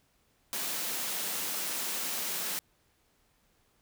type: high-pass noise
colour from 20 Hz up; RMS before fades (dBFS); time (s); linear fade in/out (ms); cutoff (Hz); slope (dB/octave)
white; -34; 0.53-2.59; 0; 150; 48
effects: pink hiss -70 dBFS RMS until 3.81 s